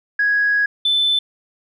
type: tone pair in turn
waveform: sine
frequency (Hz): 1661.2 / 3520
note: G#6 / A7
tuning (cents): 0 / 0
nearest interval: octave + minor second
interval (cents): 1300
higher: second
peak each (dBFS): -13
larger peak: neither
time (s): 0.19-0.66 / 0.85-1.19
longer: first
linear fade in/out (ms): 5
effects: tanh soft clip ceiling -9 dBFS